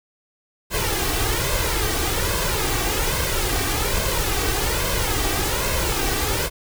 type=noise with flanger; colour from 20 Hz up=pink; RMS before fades=-22 dBFS; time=0.7-6.5 s; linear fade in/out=50 ms; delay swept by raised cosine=1.9 to 2.62 ms; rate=1.2 Hz; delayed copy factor=+0.65; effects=none